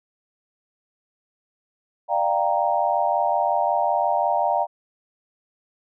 sine chord, G minor seventh, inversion second, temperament equal with one note detuned, 594.8 / 698.5 / 784 / 932.3 Hz, D5 / F5 / G5 / Bb5, +22 / 0 / 0 / 0 cents, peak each -25 / -23 / -24 / -24 dBFS, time 2.08-4.67 s, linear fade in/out 50 ms, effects none

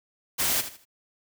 white noise with echo, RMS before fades -25 dBFS, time 0.38-0.62 s, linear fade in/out 20 ms, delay 78 ms, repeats 3, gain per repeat -11 dB, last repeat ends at 0.854 s, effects none

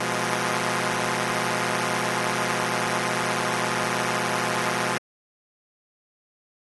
5% pulse chord, F diminished, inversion second, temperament equal, 123.47 / 174.61 / 207.7 Hz, Cb3 / F3 / Ab3, 0 / 0 / 0 cents, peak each -17 dBFS, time 0-4.98 s, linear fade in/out 5 ms, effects AAC 32 kbps

